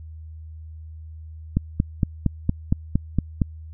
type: click train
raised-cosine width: 5 ms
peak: -6 dBFS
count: 9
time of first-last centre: 1.57-3.418 s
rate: 4.33 Hz
effects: added 79 Hz sine -36 dBFS peak until 3.73 s